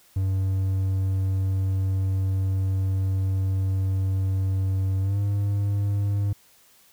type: tone with pitch glide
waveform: triangle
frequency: 95.5 to 101 Hz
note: G2 to G#2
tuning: -45 to -48 cents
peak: -19 dBFS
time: 0.16-6.33 s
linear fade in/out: 5 ms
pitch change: +97 cents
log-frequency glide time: 5.01-5.19 s
effects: white hiss -57 dBFS RMS until 6.92 s